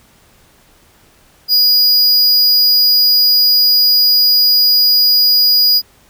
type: tone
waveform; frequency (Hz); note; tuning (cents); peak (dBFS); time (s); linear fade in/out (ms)
square; 4900; D#8; -27; -8; 1.48-5.82; 50
effects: pink hiss -49 dBFS RMS until 6.09 s